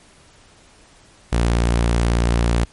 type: tone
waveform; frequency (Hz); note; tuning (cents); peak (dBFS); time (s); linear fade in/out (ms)
sawtooth; 58.27; A#1; 0; -11; 1.32-2.65; 10
effects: pink hiss -50 dBFS RMS until 2.72 s + MP3 48 kbps